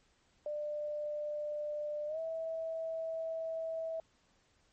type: tone with pitch glide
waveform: sine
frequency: 596 to 649.9 Hz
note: D5 to E5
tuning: +25 to -25 cents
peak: -35 dBFS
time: 0.46-4 s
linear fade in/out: 2 ms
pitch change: +150 cents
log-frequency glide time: 2.07-2.19 s
effects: pink hiss -71 dBFS RMS until 4.72 s + MP3 32 kbps